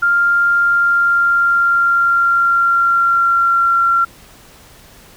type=tone with pitch glide; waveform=sine; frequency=1396.9 to 1370.5 Hz; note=F6 to F6; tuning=0 to -33 cents; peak=-10 dBFS; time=0.02-4.05 s; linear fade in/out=10 ms; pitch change=-33 cents; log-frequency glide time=0.55-3.81 s; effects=pink hiss -43 dBFS RMS until 5.16 s